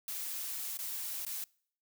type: noise with dropouts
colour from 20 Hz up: blue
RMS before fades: -39 dBFS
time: 0.08-1.44 s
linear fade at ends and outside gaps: 1 ms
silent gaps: 0.772-0.789 / 1.25-1.265 s
effects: noise-tail reverb RT60 0.6 s tail -26 dB re dry